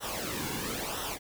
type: noise with flanger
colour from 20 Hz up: pink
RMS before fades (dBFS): -35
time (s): 0-1.19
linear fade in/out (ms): 50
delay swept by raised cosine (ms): 0.43 to 1.63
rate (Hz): 1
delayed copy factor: -0.7
effects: none